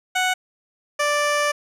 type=tone pair in turn; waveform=15% pulse; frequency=740 / 587.3 Hz; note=F#5 / D5; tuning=0 / 0 cents; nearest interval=major third; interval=400 cents; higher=first; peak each=-12 dBFS; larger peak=neither; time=0.15-0.34 / 0.99-1.52 s; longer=second; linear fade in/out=10 ms; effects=low-pass 10000 Hz 12 dB/octave